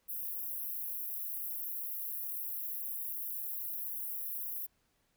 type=high-pass noise; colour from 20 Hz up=white; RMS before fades=-39 dBFS; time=0.08-4.67 s; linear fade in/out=20 ms; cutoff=11000 Hz; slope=96 dB/octave; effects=pink hiss -75 dBFS RMS until 5.16 s